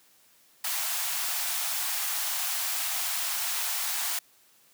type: high-pass noise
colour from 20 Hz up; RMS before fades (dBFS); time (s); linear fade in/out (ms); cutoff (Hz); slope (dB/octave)
white; -30; 0.64-4.19; 5; 650; 96
effects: white hiss -61 dBFS RMS until 4.73 s + high-pass 100 Hz 12 dB/octave